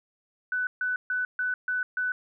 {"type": "tone bursts", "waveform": "sine", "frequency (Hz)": 1496, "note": "F#6", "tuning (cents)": 19, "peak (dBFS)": -25, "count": 6, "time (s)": [0.52, 2.12], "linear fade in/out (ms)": 2, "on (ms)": 150, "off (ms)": 140, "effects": []}